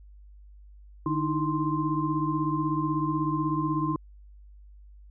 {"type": "tone cluster", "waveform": "sine", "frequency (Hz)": [149.6, 304.5, 320.7, 1047], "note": ["D3", "D#4", "E4", "C6"], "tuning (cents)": [32, -37, -48, 1], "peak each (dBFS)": -30, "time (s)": [1.06, 3.96], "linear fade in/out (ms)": 2, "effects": ["added 50 Hz sine -47 dBFS peak until 5.1 s"]}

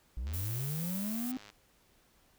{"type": "linear sweep", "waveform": "triangle", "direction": "up", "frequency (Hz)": [54, 261.6], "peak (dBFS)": -32, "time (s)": [0.17, 1.37], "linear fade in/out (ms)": 0}
{"type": "click train", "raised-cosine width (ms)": 0.2, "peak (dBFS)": -34, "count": 129, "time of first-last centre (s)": [0.27, 1.501], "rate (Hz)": 104}
{"type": "noise", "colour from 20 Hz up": "violet", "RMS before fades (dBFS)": -41, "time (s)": [0.33, 1.32], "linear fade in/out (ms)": 10}
{"effects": ["pink hiss -67 dBFS RMS until 2.38 s"]}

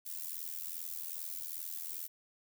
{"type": "noise with amplitude modulation", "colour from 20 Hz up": "violet", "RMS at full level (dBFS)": -38, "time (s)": [0.05, 2.08], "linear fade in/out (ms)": 20, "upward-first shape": "sine", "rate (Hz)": 82.5, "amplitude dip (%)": 85, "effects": []}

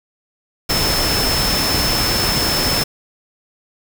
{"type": "tone in noise", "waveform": "sine", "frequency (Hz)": 5274, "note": "E8", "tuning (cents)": 0, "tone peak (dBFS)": -19, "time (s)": [0.69, 2.84], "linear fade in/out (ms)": 10, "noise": "pink", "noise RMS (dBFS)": -19, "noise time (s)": [0.69, 2.84], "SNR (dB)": -3, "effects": []}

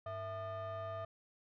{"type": "tone with frequency modulation", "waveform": "sine", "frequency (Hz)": 659.3, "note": "E5", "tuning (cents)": 0, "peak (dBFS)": -37, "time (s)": [0.06, 1.05], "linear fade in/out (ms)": 5, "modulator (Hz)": 559, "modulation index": 0.98, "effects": ["tanh soft clip ceiling -39 dBFS"]}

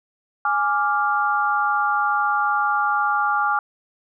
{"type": "chord", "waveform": "sine", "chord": "D diminished", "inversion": "second", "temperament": "equal", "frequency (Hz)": [830.6, 1174.7, 1396.9], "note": ["Ab5", "D6", "F6"], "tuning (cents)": [0, 0, 0], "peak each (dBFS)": -22, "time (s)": [0.45, 3.59], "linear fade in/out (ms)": 2, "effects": []}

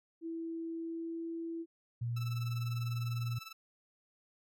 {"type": "tone with pitch glide", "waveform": "sine", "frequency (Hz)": [329.6, 331.7], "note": ["E4", "E4"], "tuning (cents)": [0, 11], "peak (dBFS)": -37, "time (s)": [0.21, 1.66], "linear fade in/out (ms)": 50, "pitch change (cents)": 11, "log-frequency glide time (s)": [0.71, 1.26]}
{"type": "tone", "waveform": "sine", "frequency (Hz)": 118.4, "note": "A#2", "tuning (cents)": 27, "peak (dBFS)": -33, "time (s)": [2.01, 3.39], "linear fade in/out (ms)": 10}
{"type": "tone with tremolo", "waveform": "15% pulse", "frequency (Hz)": 1318.5, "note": "E6", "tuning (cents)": 0, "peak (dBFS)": -37, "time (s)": [2.16, 3.53], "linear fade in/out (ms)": 10, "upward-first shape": "sine", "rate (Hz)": 20, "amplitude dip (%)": 80}
{"effects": []}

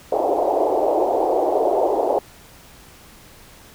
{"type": "band-pass noise", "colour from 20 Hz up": "white", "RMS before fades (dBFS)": -19, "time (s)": [0.12, 2.19], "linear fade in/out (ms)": 0, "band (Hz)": [330, 810], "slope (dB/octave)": 48, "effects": ["pink hiss -46 dBFS RMS until 3.74 s"]}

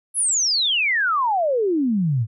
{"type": "exponential sweep", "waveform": "sine", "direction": "down", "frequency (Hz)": [11175, 104.2], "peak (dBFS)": -17, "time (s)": [0.14, 2.27], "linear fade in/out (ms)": 50, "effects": []}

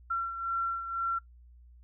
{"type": "beating tone pair", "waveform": "sine", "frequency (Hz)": [1360, 1362], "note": ["F6", "F6"], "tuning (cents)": [-46, -44], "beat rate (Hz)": 2, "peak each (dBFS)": [-30, -37], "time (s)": [0.1, 1.19], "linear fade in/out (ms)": 10, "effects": ["noise-tail reverb RT60 0.1 s tail -20 dB re dry", "added 60 Hz sine -52 dBFS peak until 1.83 s"]}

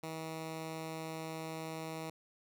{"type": "tone", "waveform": "10% pulse", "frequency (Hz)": 160.3, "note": "E3", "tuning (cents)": -48, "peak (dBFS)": -32, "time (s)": [0.03, 2.1], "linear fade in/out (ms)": 5, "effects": []}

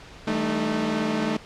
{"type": "tone cluster", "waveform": "sawtooth", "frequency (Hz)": [160.6, 196.2, 219.1, 305.9], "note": ["E3", "G3", "A3", "D#4"], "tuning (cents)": [-45, 2, -7, -29], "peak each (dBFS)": [-30, -29, -21, -25], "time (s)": [0.27, 1.37], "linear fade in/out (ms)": 5, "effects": ["pink hiss -45 dBFS RMS until 1.45 s", "low-pass 5000 Hz 12 dB/octave"]}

